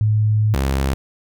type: tone pair in turn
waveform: sine / sawtooth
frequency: 107.2 / 67.53 Hz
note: A2 / C#2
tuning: -45 / -45 cents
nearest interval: minor sixth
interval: 800 cents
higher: first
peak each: -13 dBFS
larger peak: neither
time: 0.01-0.54 / 0.54-0.94 s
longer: first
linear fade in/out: 0 ms
effects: none